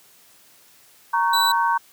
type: chord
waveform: sine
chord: G diminished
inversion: first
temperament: equal with one note detuned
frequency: 932.3 / 1108.7 / 1527.8 Hz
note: Bb5 / Db6 / G6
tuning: 0 / 0 / -45 cents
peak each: -19 / -23 / -25 dBFS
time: 1.13-1.78 s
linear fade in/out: 10 ms
type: tone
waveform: 40% pulse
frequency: 3951 Hz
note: B7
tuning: in tune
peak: -19 dBFS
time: 1.33-1.52 s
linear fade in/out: 5 ms
effects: white hiss -53 dBFS RMS until 1.92 s + high-pass 80 Hz 12 dB/octave